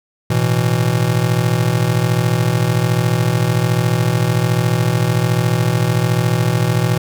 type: chord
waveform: square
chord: A suspended second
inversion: none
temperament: just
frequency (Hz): 110 / 123.75 / 165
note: A2 / B2 / E3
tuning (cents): 0 / +4 / +2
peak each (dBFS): -21 / -17 / -19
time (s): 0.3-6.98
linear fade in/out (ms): 5
effects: none